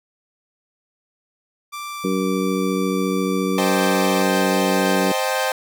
sawtooth tone with pitch glide, 1174.7 to 1166.6 Hz, D6 to D6, 0 to -12 cents, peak -25 dBFS, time 1.72-4.23 s, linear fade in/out 20 ms, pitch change -12 cents, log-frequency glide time 1.9-2.12 s
harmonic tone, 94.3 Hz, F#2, 33 cents sharp, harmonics 2 / 3 / 4 / 5, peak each -22 / -24 / -25 / -26 dBFS, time 2.04-5.12 s, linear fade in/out 5 ms
sawtooth chord, A half-diminished seventh, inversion first, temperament equal, 523.3 / 622.3 / 784 / 880 Hz, C5 / Eb5 / G5 / A5, 0 / 0 / 0 / 0 cents, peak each -19 / -22 / -21 / -24 dBFS, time 3.58-5.52 s, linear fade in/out 2 ms
effects none

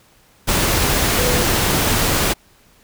sine tone in noise, 493.5 Hz, B4, 1 cent flat, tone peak -22 dBFS, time 1.17-1.44 s, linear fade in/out 20 ms, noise pink, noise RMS -17 dBFS, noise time 0.47-2.34 s, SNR -8 dB, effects pink hiss -53 dBFS RMS until 2.83 s

